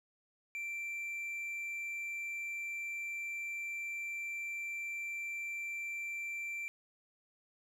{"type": "tone", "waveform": "triangle", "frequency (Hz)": 2349, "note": "D7", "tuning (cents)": 0, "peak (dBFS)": -36, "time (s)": [0.55, 6.68], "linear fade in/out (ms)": 0, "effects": []}